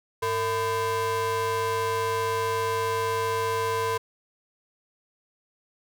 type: ring-modulated tone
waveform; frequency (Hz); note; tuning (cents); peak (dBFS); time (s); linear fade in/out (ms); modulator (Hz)
square; 277.2; C#4; 0; -22; 0.22-3.98; 10; 731
effects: none